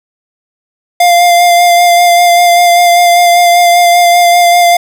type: tone with vibrato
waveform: square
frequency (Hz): 698.5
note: F5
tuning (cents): 0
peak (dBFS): -4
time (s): 1-4.77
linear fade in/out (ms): 5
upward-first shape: sine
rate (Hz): 5.1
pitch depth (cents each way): 18
effects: 7-bit